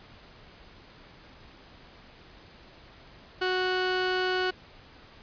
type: tone pair together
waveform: sawtooth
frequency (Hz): 369 / 738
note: F#4 / F#5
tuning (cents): -5 / -5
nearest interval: octave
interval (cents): 1200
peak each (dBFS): -23 / -23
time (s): 3.41-4.51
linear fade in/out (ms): 10
effects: pink hiss -52 dBFS RMS until 5.22 s + resampled to 11025 Hz